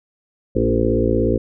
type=harmonic tone with a mistuned harmonic; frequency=56.9 Hz; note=A#1; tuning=41 cents flat; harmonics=1 / 2 / 4 / 5 / 6 / 7 / 8 / 9; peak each=-23 / -23 / -23 / -23 / -23 / -23 / -23 / -23 dBFS; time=0.55-1.38 s; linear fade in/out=10 ms; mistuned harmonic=7; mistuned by=-16 cents; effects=none